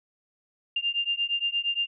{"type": "beating tone pair", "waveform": "sine", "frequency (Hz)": [2794, 2802.6], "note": ["F7", "F7"], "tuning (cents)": [0, 5], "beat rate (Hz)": 8.6, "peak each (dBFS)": -28, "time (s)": [0.76, 1.87], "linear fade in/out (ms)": 5, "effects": []}